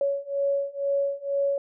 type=beating tone pair; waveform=sine; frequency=558 / 560.1 Hz; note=C#5 / C#5; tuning=+11 / +18 cents; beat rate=2.1 Hz; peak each=-27 / -26 dBFS; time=0.01-1.58 s; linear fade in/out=2 ms; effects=none